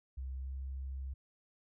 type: tone with pitch glide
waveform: sine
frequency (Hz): 65.5 to 66.64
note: C2 to C2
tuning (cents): +2 to +32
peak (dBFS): -38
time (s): 0.17-1.14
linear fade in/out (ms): 10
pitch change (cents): +30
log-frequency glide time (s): 0.37-0.51
effects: none